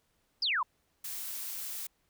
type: exponential sweep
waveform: sine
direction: down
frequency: 5270 to 923 Hz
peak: -27 dBFS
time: 0.42-0.63 s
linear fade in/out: 5 ms
type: noise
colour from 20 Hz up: blue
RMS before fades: -39 dBFS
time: 1.04-1.87 s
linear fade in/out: 5 ms
effects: pink hiss -74 dBFS RMS until 2.09 s